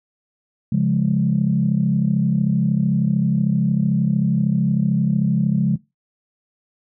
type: chord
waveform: sine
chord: Db major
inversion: none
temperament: equal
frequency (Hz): 138.59 / 174.61 / 207.7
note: Db3 / F3 / Ab3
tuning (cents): 0 / 0 / 0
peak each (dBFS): -19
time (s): 0.72-5.76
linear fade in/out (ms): 5
effects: noise-tail reverb RT60 0.2 s tail -18 dB re dry + tanh soft clip ceiling -6 dBFS